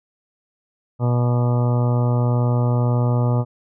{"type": "harmonic tone with a mistuned harmonic", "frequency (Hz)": 121.7, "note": "B2", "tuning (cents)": -25, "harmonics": [1, 2, 3, 4, 5, 6, 7, 8, 9, 10], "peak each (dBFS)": [-16, -26, -32, -29, -30, -37, -33, -37, -39, -36], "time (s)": [0.99, 3.45], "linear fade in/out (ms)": 50, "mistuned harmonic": 9, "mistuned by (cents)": 21, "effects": []}